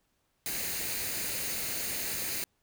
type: noise with comb filter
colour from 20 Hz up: white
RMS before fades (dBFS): -34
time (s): 0.46-2.44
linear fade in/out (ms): 0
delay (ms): 0.45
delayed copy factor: +0.5
effects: pink hiss -75 dBFS RMS until 2.62 s